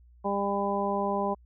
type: harmonic tone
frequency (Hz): 200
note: G3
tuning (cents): +35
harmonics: 1 / 2 / 3 / 4 / 5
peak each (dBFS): -32 / -32 / -32 / -32 / -32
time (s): 0.24-1.35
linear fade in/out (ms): 20
effects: added 60 Hz sine -53 dBFS peak until 1.45 s